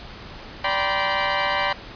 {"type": "tone cluster", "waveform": "20% pulse", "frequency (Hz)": [583, 779, 956, 1024], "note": ["D5", "G5", "A#5", "C6"], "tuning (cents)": [-13, -11, 43, -38], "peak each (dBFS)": -21, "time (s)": [0.64, 1.73], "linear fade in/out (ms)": 5, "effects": ["pink hiss -39 dBFS RMS until 1.95 s", "resampled to 11025 Hz"]}